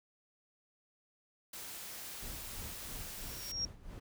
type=noise; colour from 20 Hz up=white; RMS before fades=-46 dBFS; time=1.53-3.52 s; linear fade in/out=5 ms
type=noise with tremolo; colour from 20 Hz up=brown; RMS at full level=-45 dBFS; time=2.21-4 s; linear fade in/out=10 ms; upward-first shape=sine; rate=3 Hz; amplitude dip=75%
type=tone with exponential growth; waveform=sine; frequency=5588 Hz; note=F8; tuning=in tune; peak=-31 dBFS; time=3.09-3.65 s; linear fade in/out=1 ms; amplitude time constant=120 ms
effects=none